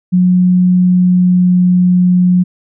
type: tone with pitch glide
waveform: sine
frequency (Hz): 181.2 to 180.16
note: F#3 to F#3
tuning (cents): -36 to -46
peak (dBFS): -6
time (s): 0.12-2.44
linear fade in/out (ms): 20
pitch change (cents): -10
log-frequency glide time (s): 0.76-1.59
effects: none